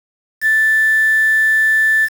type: tone with quantisation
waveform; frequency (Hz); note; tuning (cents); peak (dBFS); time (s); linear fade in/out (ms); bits
sine; 1760; A6; 0; -10; 0.41-2.09; 50; 5
effects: none